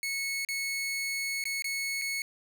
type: tone with dropouts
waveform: sawtooth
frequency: 2200 Hz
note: C#7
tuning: 14 cents flat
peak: -27 dBFS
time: 0.03-2.22 s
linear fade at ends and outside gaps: 1 ms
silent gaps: 0.449-0.487 / 1.44-1.454 / 1.622-1.643 / 2.015-2.019 s
effects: none